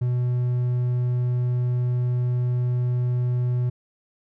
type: tone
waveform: triangle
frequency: 123.47 Hz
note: B2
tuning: in tune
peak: -18 dBFS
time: 0.01-3.7 s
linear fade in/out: 10 ms
effects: none